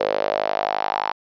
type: tone with high-pass filter sweep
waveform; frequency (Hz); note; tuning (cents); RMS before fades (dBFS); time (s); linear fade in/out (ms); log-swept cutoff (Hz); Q
sawtooth; 51.6; G#1; -10; -23; 0-1.12; 5; 510 to 890; 5.3
effects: resampled to 11025 Hz